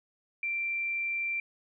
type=tone; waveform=sine; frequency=2356 Hz; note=D7; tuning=5 cents sharp; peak=-29 dBFS; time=0.43-1.4 s; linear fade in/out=2 ms; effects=none